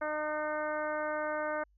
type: harmonic tone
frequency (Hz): 304.2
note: D#4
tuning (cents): -39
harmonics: 1 / 2 / 3 / 4 / 5 / 6 / 7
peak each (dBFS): -43 / -34 / -40 / -40 / -39 / -46 / -49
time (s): 0.01-1.64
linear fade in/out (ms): 10
effects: added 50 Hz sine -64 dBFS peak until 1.77 s